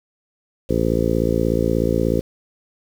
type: harmonic tone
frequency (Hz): 56.6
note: A1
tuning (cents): +50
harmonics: 1 / 2 / 3 / 4 / 5 / 6 / 7 / 8 / 9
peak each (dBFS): -25 / -25 / -25 / -25 / -25 / -25 / -25 / -25 / -25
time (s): 0.69-2.21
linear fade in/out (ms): 10
effects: 7-bit